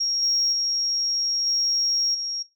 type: tone with level steps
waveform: sine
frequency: 5588 Hz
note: F8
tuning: in tune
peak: -21 / -18 / -21 / -19 / -26 dBFS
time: 0-2.43 s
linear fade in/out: 10 ms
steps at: 0.22 / 0.52 / 1.46 / 2.14 s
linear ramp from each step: 10 ms
effects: noise-tail reverb RT60 0.2 s tail -17 dB re dry + tanh soft clip ceiling -14 dBFS